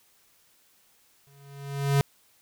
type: tone with exponential growth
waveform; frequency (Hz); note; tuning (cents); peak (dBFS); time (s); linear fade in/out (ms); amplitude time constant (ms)
square; 140; C#3; +18; -18; 1.27-2.01; 0; 160
effects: white hiss -63 dBFS RMS until 2.41 s